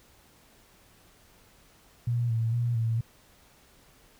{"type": "tone with vibrato", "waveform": "sine", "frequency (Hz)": 116.5, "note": "A#2", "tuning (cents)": -1, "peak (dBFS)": -24, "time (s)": [2.07, 3.01], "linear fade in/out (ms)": 5, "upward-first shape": "square", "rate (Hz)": 2.2, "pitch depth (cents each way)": 42, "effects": ["pink hiss -59 dBFS RMS until 4.19 s"]}